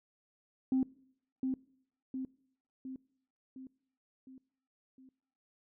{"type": "tone with echo", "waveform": "sine", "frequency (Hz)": 261.6, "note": "C4", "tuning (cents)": 0, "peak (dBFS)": -25, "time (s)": [0.72, 0.83], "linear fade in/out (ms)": 2, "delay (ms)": 710, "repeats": 6, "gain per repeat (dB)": -5, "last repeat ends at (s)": 5.09, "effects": ["noise-tail reverb RT60 0.7 s tail -23 dB re dry", "tanh soft clip ceiling -23 dBFS"]}